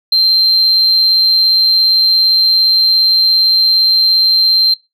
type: tone with amplitude modulation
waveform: sine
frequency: 4143 Hz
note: C8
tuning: 18 cents flat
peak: -4 dBFS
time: 0.12-4.74 s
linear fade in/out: 5 ms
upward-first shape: sine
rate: 77.4 Hz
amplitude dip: 25%
effects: noise-tail reverb RT60 0.2 s tail -19 dB re dry + tanh soft clip ceiling -4 dBFS